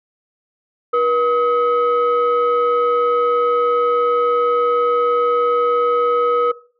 sine tone pair together, 481.7 / 1272 Hz, B4 / D#6, -43 / +38 cents, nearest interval octave + perfect fourth, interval 1681 cents, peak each -14 / -15 dBFS, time 0.93-6.52 s, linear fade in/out 10 ms, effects noise-tail reverb RT60 0.4 s tail -18 dB re dry + tanh soft clip ceiling -9 dBFS

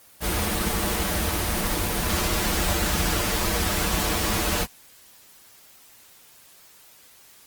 pink noise with comb filter, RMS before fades -24 dBFS, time 0.2-4.67 s, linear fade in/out 50 ms, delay 7.5 ms, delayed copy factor -0.95, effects white hiss -52 dBFS RMS until 7.46 s + Opus 24 kbps

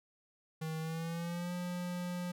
square tone with pitch glide, 159.2 to 177.67 Hz, D#3 to F3, +40 to +30 cents, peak -37 dBFS, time 0.61-2.32 s, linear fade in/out 10 ms, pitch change +190 cents, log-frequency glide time 0.8-1.53 s, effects none

